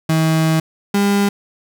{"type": "tone pair in turn", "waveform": "35% pulse", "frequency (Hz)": [160, 201.2], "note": ["D#3", "G3"], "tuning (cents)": [49, 45], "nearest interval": "major third", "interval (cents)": 396, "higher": "second", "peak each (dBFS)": -11, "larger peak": "neither", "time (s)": [[0.09, 0.6], [0.94, 1.29]], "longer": "first", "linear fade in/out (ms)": 5, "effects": []}